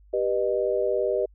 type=chord; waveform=sine; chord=G augmented; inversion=none; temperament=just; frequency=392 / 490 / 612.5 Hz; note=G4 / B4 / D#5; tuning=0 / -14 / -27 cents; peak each=-26 dBFS; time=0.13-1.26 s; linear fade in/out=10 ms; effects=added 50 Hz sine -51 dBFS peak until 1.34 s